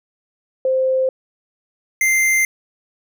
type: tone pair in turn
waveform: sine / square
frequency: 522 / 2088 Hz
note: C5 / C7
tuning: -4 / -4 cents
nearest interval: 2 octaves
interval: 2400 cents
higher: second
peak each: -14 dBFS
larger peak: neither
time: 0.65-1.09 / 2.01-2.45 s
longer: neither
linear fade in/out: 2 ms
effects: none